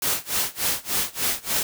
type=noise with tremolo; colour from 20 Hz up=white; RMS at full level=-22 dBFS; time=0.02-1.63 s; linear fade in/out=2 ms; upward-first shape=sine; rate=3.4 Hz; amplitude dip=95%; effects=none